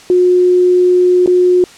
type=tone with dropouts; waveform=sine; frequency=360.9 Hz; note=F#4; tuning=43 cents flat; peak=-6 dBFS; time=0.1-1.64 s; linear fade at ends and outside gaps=1 ms; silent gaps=1.261-1.275 s; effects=white hiss -38 dBFS RMS until 1.77 s + low-pass 7000 Hz 12 dB/octave